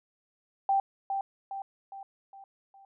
sine tone with echo, 784 Hz, G5, in tune, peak -22 dBFS, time 0.69-0.8 s, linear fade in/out 2 ms, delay 410 ms, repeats 5, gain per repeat -6 dB, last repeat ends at 2.85 s, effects none

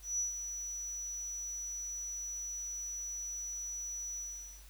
sine tone with ADSR envelope, 5900 Hz, F#8, 6 cents flat, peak -30 dBFS, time 0.02-4.65 s, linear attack 170 ms, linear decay 130 ms, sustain -8 dB, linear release 470 ms, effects added 50 Hz sine -53 dBFS peak until 4.69 s + white hiss -60 dBFS RMS until 4.69 s

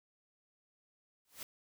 white noise with exponential growth, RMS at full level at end -41 dBFS, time 1.25-1.43 s, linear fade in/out 1 ms, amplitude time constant 37 ms, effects none

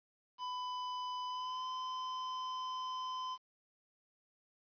square tone with pitch glide, 1000 to 1023.4 Hz, B5 to C6, +21 to -39 cents, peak -39 dBFS, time 0.38-3.38 s, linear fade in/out 50 ms, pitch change +40 cents, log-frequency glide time 1.27-1.66 s, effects resampled to 11025 Hz + 11-bit

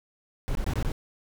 brown noise bursts, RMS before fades -27 dBFS, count 5, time 0.48-0.919 s, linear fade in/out 0 ms, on 71 ms, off 21 ms, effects none

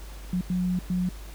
sine tone bursts at uneven times, 181.1 Hz, F#3, 37 cents flat, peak -23 dBFS, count 3, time 0.33-0.41 / 0.5-0.79 / 0.9-1.09 s, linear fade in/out 2 ms, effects added 50 Hz sine -38 dBFS peak until 1.34 s + pink hiss -48 dBFS RMS until 1.34 s

